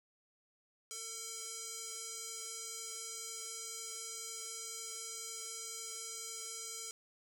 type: tone with band-pass filter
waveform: square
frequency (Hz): 451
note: A4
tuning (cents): +43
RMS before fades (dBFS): -45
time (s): 0.91-6.91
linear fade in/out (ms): 0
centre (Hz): 7300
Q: 2.5
effects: none